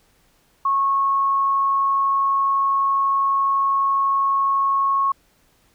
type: tone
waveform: sine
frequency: 1097 Hz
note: C#6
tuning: 18 cents flat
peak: -16 dBFS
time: 0.65-5.12 s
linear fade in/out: 5 ms
effects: pink hiss -60 dBFS RMS until 5.74 s